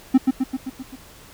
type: tone with echo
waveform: triangle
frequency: 261.6 Hz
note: C4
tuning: in tune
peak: -7 dBFS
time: 0.14-0.18 s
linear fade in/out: 10 ms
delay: 130 ms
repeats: 6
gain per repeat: -4 dB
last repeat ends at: 0.96 s
effects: pink hiss -46 dBFS RMS until 1.33 s